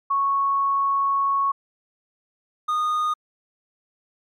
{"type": "tone pair in turn", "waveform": ["sine", "triangle"], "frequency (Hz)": [1106, 1230.4], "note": ["C#6", "D#6"], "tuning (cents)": [-4, -20], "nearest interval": "major second", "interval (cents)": 184, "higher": "second", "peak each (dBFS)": -18, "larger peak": "neither", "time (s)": [[0.1, 1.52], [2.68, 3.14]], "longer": "first", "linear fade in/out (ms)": 10, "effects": ["MP3 96 kbps"]}